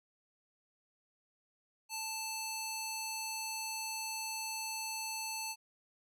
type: tone with band-pass filter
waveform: square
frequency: 880 Hz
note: A5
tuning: in tune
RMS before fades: -40 dBFS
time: 1.89-5.56 s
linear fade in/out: 50 ms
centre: 7200 Hz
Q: 0.71
effects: none